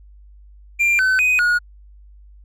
triangle tone with pitch steps, 2382 / 1520 / 2500 / 1446 Hz, D7 / F#6 / D#7 / F#6, +24 / +46 / +8 / -40 cents, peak -12 dBFS, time 0.79-1.59 s, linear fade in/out 20 ms, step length 200 ms, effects added 50 Hz sine -42 dBFS peak until 2.44 s

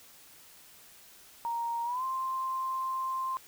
sine tone with pitch glide, 934 to 1048.4 Hz, A#5 to C6, +3 to +3 cents, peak -30 dBFS, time 1.45-3.37 s, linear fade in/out 0 ms, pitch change +200 cents, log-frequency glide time 1.84-2.04 s, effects white hiss -55 dBFS RMS until 3.47 s

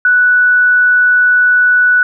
sine tone, 1480 Hz, F#6, in tune, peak -6 dBFS, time 0.05-2.03 s, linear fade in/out 2 ms, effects none

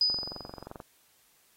sine tone with exponential decay, 4978 Hz, D#8, in tune, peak -20 dBFS, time 0.01-0.66 s, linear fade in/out 2 ms, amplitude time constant 140 ms
click train, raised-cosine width 1 ms, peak -27 dBFS, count 17, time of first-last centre 0.1-0.802 s, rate 22.8 Hz
effects white hiss -65 dBFS RMS until 1.56 s + AAC 48 kbps

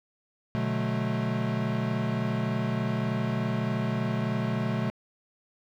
square chord, B minor seventh, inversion none, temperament equal with one note detuned, 123.47 / 146.83 / 185 / 217.3 Hz, B2 / D3 / F#3 / A3, 0 / 0 / 0 / -21 cents, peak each -31 / -35 / -35 / -31 dBFS, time 0.55-4.9 s, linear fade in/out 0 ms, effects low-pass 3000 Hz 12 dB/octave + 10-bit

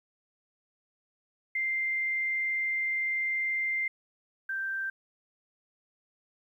sine tone pair in turn, 2093 / 1568 Hz, C7 / G6, 0 / 0 cents, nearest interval perfect fourth, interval 500 cents, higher first, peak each -27 / -30 dBFS, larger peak first, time 1.55-3.88 / 4.49-4.9 s, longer first, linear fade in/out 5 ms, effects 11-bit

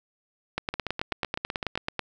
two click trains, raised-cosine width 0.3 ms, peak -11 / -14 dBFS, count 14 / 9, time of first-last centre 0.58-1.993 / 0.74-1.755 s, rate 9.2 / 7.88 Hz, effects none

